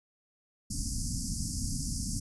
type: band-stop noise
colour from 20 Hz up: pink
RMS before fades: -33 dBFS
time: 0.7-2.2 s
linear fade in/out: 10 ms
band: 280 to 4800 Hz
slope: 96 dB/octave
effects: resampled to 24000 Hz